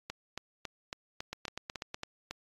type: two click trains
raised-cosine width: 0.2 ms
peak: -20 / -20 dBFS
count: 9 / 6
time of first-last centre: 0.1-2.31 / 1.33-1.944 s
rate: 3.62 / 8.14 Hz
effects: AAC 32 kbps